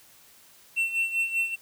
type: tone with tremolo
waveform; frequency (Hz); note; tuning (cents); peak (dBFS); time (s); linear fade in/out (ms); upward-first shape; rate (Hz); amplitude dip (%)
triangle; 2702; E7; +42; -20; 0.76-1.56; 20; sine; 5.1; 70
effects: white hiss -55 dBFS RMS until 1.61 s